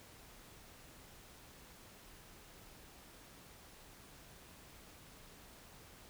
silence, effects pink hiss -58 dBFS RMS until 6.09 s

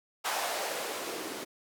blue noise with band-pass filter sweep, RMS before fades -35 dBFS, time 0.24-1.45 s, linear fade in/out 20 ms, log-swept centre 830 to 290 Hz, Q 1.9, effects none

